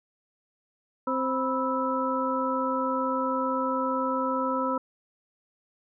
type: harmonic tone with a mistuned harmonic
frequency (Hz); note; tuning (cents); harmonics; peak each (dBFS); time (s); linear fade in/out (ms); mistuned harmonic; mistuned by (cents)
262.2; C4; +4; 1 / 2 / 4 / 5; -30 / -30 / -30 / -30; 1.07-4.78; 5; 4; -110
effects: none